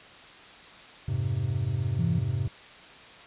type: chord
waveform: triangle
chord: F minor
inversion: none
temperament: equal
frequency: 87.31 / 103.83 / 130.81 Hz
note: F2 / Ab2 / C3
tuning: 0 / 0 / 0 cents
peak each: -32 / -27 / -27 dBFS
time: 1.08-2.48 s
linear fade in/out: 5 ms
type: tone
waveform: sine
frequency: 167.3 Hz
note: E3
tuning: 26 cents sharp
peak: -25 dBFS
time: 1.99-2.19 s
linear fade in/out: 5 ms
effects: white hiss -48 dBFS RMS until 3.26 s + resampled to 8000 Hz